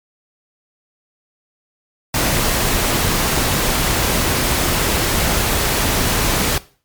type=noise; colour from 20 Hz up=pink; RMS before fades=-17 dBFS; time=2.14-6.58 s; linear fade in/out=2 ms; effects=noise-tail reverb RT60 0.4 s tail -19 dB re dry + MP3 96 kbps